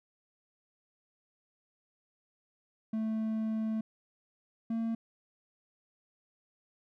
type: tone pair in turn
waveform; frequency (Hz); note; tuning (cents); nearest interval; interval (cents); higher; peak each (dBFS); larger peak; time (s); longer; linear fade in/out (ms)
triangle; 220 / 227.1; A3 / A#3; 0 / -45; minor second; 55; second; -28 / -28; neither; 2.93-3.81 / 4.7-4.95; first; 5
effects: none